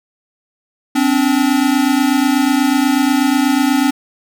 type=tone pair together; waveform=square; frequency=259.1 / 287.3 Hz; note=C4 / D4; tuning=-17 / -38 cents; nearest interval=major second; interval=179 cents; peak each=-15 dBFS; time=0.95-3.91 s; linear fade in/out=10 ms; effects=none